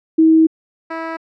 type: tone pair in turn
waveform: sine / 10% pulse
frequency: 320.5 / 326.3 Hz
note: E4 / E4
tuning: -49 / -18 cents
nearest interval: unison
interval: 31 cents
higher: second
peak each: -7 / -14 dBFS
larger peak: first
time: 0.18-0.47 / 0.9-1.17 s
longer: first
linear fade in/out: 10 ms
effects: low-pass 2000 Hz 12 dB/octave